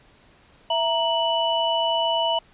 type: tone cluster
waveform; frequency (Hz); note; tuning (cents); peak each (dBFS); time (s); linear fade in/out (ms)
sine; 662 / 933 / 2964; E5 / A#5 / F#7; +7 / +1 / +2; -24; 0.7-2.39; 5
effects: pink hiss -55 dBFS RMS until 2.53 s + resampled to 8000 Hz